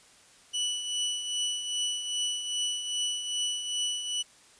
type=tone with tremolo; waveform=sawtooth; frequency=2960 Hz; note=F#7; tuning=in tune; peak=-23 dBFS; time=0.53-4.23 s; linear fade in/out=20 ms; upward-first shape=triangle; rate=2.5 Hz; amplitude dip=60%; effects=white hiss -57 dBFS RMS until 4.59 s + resampled to 22050 Hz